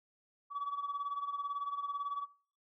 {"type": "tone with tremolo", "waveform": "sine", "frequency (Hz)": 1141, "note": "C#6", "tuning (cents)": 50, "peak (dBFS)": -31, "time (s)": [0.5, 2.27], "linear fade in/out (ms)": 50, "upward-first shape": "sine", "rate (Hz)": 18, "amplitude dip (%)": 75, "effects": ["noise-tail reverb RT60 0.4 s tail -17 dB re dry", "tanh soft clip ceiling -31 dBFS"]}